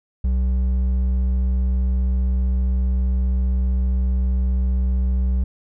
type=tone with hard clipping; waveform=sine; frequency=63.2 Hz; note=B1; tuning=41 cents sharp; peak=-18 dBFS; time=0.24-5.44 s; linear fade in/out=5 ms; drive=5 dB; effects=none